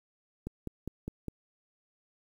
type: click train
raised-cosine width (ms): 3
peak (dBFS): -23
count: 5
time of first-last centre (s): 0.47-1.283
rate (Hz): 4.92
effects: 9-bit